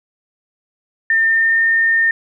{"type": "tone with pitch glide", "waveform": "sine", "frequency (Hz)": [1805, 1819.7], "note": ["A6", "A#6"], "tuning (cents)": [44, -42], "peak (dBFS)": -11, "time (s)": [1.1, 2.11], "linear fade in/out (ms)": 2, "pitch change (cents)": 14, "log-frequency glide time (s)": [1.23, 1.63], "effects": []}